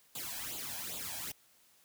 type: noise with flanger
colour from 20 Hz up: white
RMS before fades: -41 dBFS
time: 0.15-1.32 s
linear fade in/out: 5 ms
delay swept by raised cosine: 0.26 to 1.26 ms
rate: 2.5 Hz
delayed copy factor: +0.75
effects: white hiss -66 dBFS RMS until 1.84 s + high-pass 60 Hz 12 dB/octave